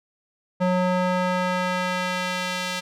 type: tone with band-pass filter sweep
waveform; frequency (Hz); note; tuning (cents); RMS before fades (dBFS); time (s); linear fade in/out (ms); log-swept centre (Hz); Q
square; 182; F#3; -28; -24; 0.6-2.81; 20; 590 to 3600; 0.7
effects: none